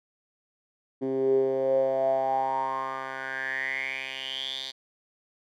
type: tone with band-pass filter sweep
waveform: 10% pulse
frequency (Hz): 133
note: C3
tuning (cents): +29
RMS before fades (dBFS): -28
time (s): 1.01-4.72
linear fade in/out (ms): 20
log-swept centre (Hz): 320 to 4000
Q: 8.5
effects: none